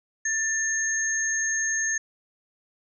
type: tone pair together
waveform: sine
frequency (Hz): 1781 / 6450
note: A6 / G8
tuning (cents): +21 / +48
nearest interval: octave + minor seventh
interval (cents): 2227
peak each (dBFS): -26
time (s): 0.25-1.98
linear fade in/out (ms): 5
effects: none